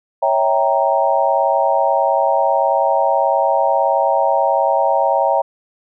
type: chord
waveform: sine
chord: C# diminished seventh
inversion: none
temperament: equal with one note detuned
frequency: 554.4 / 652.8 / 784 / 932.3 Hz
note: C#5 / E5 / G5 / Bb5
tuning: 0 / -17 / 0 / 0 cents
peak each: -18 dBFS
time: 0.22-5.42 s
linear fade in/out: 10 ms
effects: none